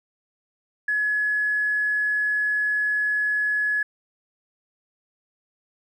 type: tone with tanh clipping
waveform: triangle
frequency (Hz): 1695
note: G#6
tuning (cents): +35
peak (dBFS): -20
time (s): 0.88-3.83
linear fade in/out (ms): 5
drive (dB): 3
effects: none